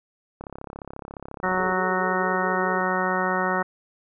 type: click train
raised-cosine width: 1 ms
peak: -22 dBFS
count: 46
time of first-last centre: 0.41-1.722 s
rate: 34.3 Hz
type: harmonic tone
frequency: 185 Hz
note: F#3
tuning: in tune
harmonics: 1 / 2 / 3 / 4 / 5 / 6 / 7 / 8 / 10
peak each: -30 / -30 / -30 / -30 / -30 / -30 / -30 / -30 / -30 dBFS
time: 1.43-3.63 s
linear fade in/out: 10 ms
type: tone with vibrato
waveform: sine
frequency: 400 Hz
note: G4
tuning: 35 cents sharp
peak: -32 dBFS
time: 1.59-2.81 s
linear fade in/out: 0 ms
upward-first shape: triangle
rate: 4.7 Hz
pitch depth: 170 cents each way
effects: none